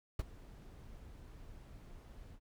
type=noise with ADSR envelope; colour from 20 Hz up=brown; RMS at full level=-33 dBFS; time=0.19-2.4 s; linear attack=4 ms; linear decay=29 ms; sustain=-20 dB; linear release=68 ms; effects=none